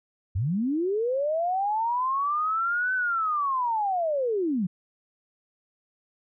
sine linear two-way sweep, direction up then down, 81.3 to 1528 to 166.6 Hz, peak -23 dBFS, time 0.35-4.67 s, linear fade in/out 10 ms, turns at 2.94 s, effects none

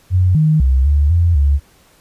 sine tone with pitch steps, 91.6 / 155.3 / 65.5 / 72.6 / 85.5 / 70.9 Hz, F#2 / D#3 / C2 / D2 / F2 / C#2, -17 / -3 / +2 / -19 / -36 / +40 cents, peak -9 dBFS, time 0.1-1.6 s, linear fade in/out 50 ms, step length 250 ms, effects pink hiss -51 dBFS RMS until 2 s + resampled to 32000 Hz

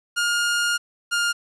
sawtooth tone pair in turn, 1418 / 1409.8 Hz, F6 / F6, +26 / +16 cents, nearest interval unison, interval 10 cents, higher first, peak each -16 dBFS, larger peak neither, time 0.16-0.78 / 1.11-1.33 s, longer first, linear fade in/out 20 ms, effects resampled to 24000 Hz + 9-bit

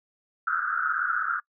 white band-pass noise, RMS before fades -27 dBFS, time 0.47-1.4 s, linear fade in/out 5 ms, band 1300 to 1500 Hz, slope 96 dB/octave, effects noise-tail reverb RT60 0.1 s tail -24 dB re dry

